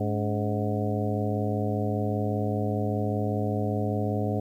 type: harmonic tone with a mistuned harmonic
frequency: 105.1 Hz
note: G#2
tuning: 21 cents sharp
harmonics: 1 / 2 / 3 / 4 / 5 / 6 / 7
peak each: -28 / -31 / -33 / -34 / -35 / -36 / -36 dBFS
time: 0-4.4 s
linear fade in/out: 5 ms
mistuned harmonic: 3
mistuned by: -150 cents
effects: 10-bit